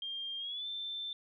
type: tone with pitch glide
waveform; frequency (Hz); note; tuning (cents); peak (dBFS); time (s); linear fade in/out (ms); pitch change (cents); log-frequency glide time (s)
sine; 3200 to 3551; G7 to A7; +35 to +15; -37; 0.02-1.13; 2; +180; 0.38-0.67
effects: none